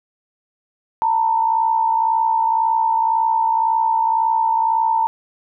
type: tone pair together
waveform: sine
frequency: 896.1 / 958 Hz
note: A5 / A#5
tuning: +31 / +47 cents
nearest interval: minor second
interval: 116 cents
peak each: -15 / -22 dBFS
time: 1.02-5.07 s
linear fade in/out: 0 ms
effects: none